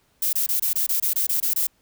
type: noise bursts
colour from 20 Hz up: violet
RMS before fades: -22 dBFS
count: 11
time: 0.22-1.67 s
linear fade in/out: 5 ms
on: 110 ms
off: 24 ms
effects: pink hiss -64 dBFS RMS until 1.81 s